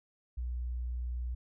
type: tone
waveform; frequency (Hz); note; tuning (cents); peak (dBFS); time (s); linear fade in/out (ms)
sine; 60.9; B1; -24; -33; 0.37-1.35; 10
effects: none